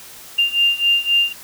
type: beating tone pair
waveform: sine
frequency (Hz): 2794 / 2797.8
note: F7 / F7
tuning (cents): 0 / +2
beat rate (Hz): 3.8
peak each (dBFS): -16 / -18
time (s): 0.38-1.33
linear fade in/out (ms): 10
effects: white hiss -39 dBFS RMS until 1.43 s